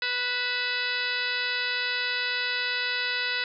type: harmonic tone with a mistuned harmonic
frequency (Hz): 493.9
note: B4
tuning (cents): 0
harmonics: 1 / 2 / 3 / 4 / 5 / 6 / 7 / 8 / 9 / 10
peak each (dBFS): -42 / -42 / -31 / -32 / -33 / -41 / -38 / -33 / -39 / -38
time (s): 0.02-3.44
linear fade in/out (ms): 2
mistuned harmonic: 5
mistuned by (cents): +85
effects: none